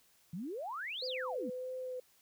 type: exponential two-way sweep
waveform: sine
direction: up then down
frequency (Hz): 155.56 to 5020 to 198.9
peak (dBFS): -38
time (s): 0.33-1.5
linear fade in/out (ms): 5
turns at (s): 1.06
type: tone with vibrato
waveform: sine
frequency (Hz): 508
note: B4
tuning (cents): +49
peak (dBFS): -38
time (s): 1.02-2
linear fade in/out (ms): 5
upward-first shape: sine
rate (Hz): 1.7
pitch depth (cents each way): 18
effects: white hiss -68 dBFS RMS until 2.21 s